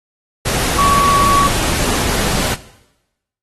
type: tone in noise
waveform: sine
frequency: 1129 Hz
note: C#6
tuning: 31 cents sharp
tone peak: -10 dBFS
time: 0.78-1.48 s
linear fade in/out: 10 ms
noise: pink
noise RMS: -18 dBFS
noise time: 0.45-2.55 s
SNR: +5 dB
effects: noise-tail reverb RT60 0.9 s tail -17 dB re dry + AAC 32 kbps